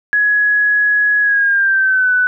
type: tone with pitch glide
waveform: sine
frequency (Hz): 1678 to 1494.9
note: G#6 to F#6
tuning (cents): +17 to +17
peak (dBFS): -10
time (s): 0.13-2.27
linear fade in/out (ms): 0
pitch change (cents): -200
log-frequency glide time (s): 1.21-2.12
effects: none